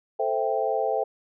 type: chord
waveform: sine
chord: A minor seventh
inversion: none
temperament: equal with one note detuned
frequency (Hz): 440 / 523.3 / 662.7 / 784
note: A4 / C5 / E5 / G5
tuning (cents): 0 / 0 / +9 / 0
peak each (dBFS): -28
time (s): 0.19-1.04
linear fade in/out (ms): 10
effects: none